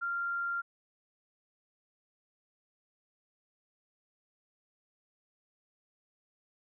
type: tone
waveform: sine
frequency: 1389 Hz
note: F6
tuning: 10 cents flat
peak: -31 dBFS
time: 0.01-0.62 s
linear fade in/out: 20 ms
effects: none